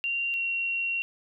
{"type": "tone pair in turn", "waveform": "sine", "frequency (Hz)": [2767, 2743], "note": ["F7", "F7"], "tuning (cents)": [-17, -32], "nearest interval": "unison", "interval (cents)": 15, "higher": "first", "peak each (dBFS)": -26, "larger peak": "neither", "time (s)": [[0.04, 0.34], [0.34, 1.02]], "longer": "second", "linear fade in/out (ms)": 0, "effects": []}